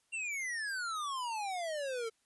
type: exponential sweep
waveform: square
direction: down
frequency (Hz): 2775 to 440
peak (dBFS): -36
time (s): 0.12-2.1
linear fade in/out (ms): 20
effects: white hiss -75 dBFS RMS until 2.25 s + resampled to 24000 Hz